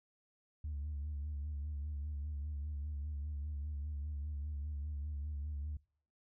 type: tone with vibrato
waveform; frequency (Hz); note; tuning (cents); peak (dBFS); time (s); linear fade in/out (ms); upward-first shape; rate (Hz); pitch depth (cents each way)
sine; 73.42; D2; 0; -36; 0.64-5.77; 5; sine; 5; 65
effects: noise-tail reverb RT60 0.5 s tail -25 dB re dry + tanh soft clip ceiling -35 dBFS